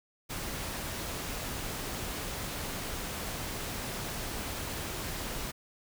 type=noise; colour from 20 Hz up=pink; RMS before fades=-37 dBFS; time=0.29-5.52 s; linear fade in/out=20 ms; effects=none